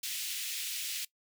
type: high-pass noise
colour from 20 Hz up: pink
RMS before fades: -37 dBFS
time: 0.03-1.05 s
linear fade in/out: 5 ms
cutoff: 2500 Hz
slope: 24 dB/octave
effects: noise-tail reverb RT60 0.1 s tail -20 dB re dry